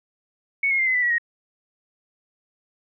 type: tone with pitch steps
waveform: sine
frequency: 2217 / 2156 / 2097 / 2040 / 1984.3 / 1930 / 1877.2 Hz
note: C#7 / C#7 / C7 / C7 / B6 / B6 / A#6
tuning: 0 / -49 / +3 / -44 / +8 / -40 / +12 cents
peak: -18 dBFS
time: 0.63-1.183 s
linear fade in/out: 5 ms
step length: 79 ms
effects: none